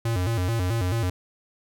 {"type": "tone with vibrato", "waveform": "square", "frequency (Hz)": 102.1, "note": "G#2", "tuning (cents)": -29, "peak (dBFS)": -23, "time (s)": [0.05, 1.1], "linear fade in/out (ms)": 5, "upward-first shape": "square", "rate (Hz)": 4.6, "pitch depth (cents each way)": 210, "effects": []}